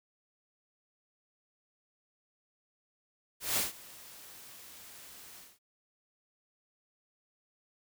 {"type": "noise with ADSR envelope", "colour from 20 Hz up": "white", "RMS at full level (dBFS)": -29, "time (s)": [3.4, 5.59], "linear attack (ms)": 170, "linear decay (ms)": 150, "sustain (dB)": -22, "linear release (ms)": 210, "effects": []}